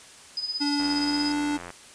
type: tone with tremolo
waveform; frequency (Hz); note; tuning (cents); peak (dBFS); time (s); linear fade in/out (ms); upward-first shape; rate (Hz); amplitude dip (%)
sine; 5000; D#8; +8; -25; 0.37-1.32; 2; sine; 17; 70
type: tone with pitch glide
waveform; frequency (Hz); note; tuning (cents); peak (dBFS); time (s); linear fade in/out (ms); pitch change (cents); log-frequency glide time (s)
square; 288.6 to 293.1; D4 to D4; -30 to -3; -25; 0.6-1.58; 20; +27; 0.86-1.31
type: click train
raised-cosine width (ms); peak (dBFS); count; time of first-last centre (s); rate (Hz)
0.5; -23; 80; 0.8-1.704; 87.4
effects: white hiss -48 dBFS RMS until 1.94 s + resampled to 22050 Hz